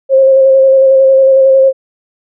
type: tone with vibrato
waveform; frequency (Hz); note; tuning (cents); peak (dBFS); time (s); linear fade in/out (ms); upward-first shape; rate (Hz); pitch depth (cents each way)
sine; 534; C5; +35; -3; 0.09-1.73; 50; square; 11; 15
effects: none